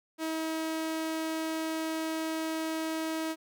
sawtooth tone, 319.9 Hz, D#4, 48 cents sharp, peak -27 dBFS, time 0.18-3.36 s, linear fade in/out 50 ms, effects none

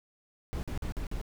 brown noise bursts, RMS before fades -34 dBFS, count 5, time 0.53-1.214 s, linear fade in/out 0 ms, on 100 ms, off 46 ms, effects none

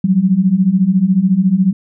sine beating tone pair, 178.8 / 192.8 Hz, F3 / G3, +41 / -28 cents, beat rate 14 Hz, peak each -14 / -11 dBFS, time 0.04-1.73 s, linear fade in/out 5 ms, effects none

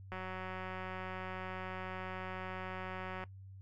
click train, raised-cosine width 0.5 ms, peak -28 dBFS, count 581, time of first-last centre 0.12-3.238 s, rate 186 Hz, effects noise-tail reverb RT60 0.1 s tail -19 dB re dry + added 96 Hz sine -49 dBFS peak until 3.61 s

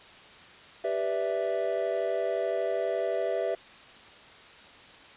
triangle chord, E minor seventh, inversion first, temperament equal, 392 / 493.9 / 587.3 / 659.3 Hz, G4 / B4 / D5 / E5, 0 / 0 / 0 / 0 cents, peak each -31 / -31 / -32 / -28 dBFS, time 0.84-3.55 s, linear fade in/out 5 ms, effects white hiss -50 dBFS RMS until 5.16 s + resampled to 8000 Hz

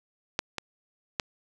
clicks, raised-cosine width 0.2 ms, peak -8 / -14 / -9 dBFS, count 3, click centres 0.391 / 0.583 / 1.198 s, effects none

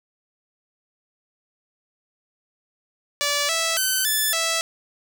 5% pulse tone with pitch steps, 578 / 657 / 1526 / 1743 / 658 Hz, D5 / E5 / G6 / A6 / E5, -28 / -6 / -47 / -17 / -3 cents, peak -9 dBFS, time 3.21-4.61 s, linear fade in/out 0 ms, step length 280 ms, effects 7-bit

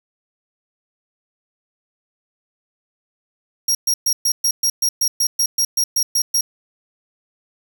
sawtooth tone bursts, 5620 Hz, F8, 10 cents sharp, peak -12 dBFS, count 15, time 3.68-6.41 s, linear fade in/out 5 ms, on 70 ms, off 120 ms, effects none

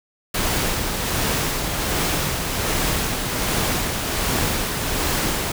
pink noise with tremolo, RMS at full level -21 dBFS, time 0.34-5.52 s, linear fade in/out 5 ms, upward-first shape sine, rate 1.3 Hz, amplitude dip 35%, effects none

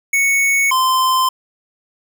square tone pair in turn, 2217 / 1036.1 Hz, C#7 / C6, 0 / -17 cents, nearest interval octave + minor second, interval 1317 cents, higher first, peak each -13 dBFS, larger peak neither, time 0.13-0.71 / 0.71-1.29 s, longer neither, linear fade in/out 5 ms, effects none

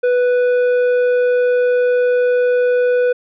triangle tone with tanh clipping, 493.9 Hz, B4, in tune, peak -13 dBFS, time 0.03-3.13 s, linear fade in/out 10 ms, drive 12 dB, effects none

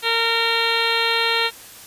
harmonic tone, 459.6 Hz, A#4, 25 cents flat, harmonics 1 / 2 / 3 / 4 / 5 / 6 / 7 / 8 / 9, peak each -26 / -26 / -26 / -26 / -26 / -26 / -26 / -26 / -26 dBFS, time 0.02-1.51 s, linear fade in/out 50 ms, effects white hiss -41 dBFS RMS until 1.86 s + resampled to 32000 Hz

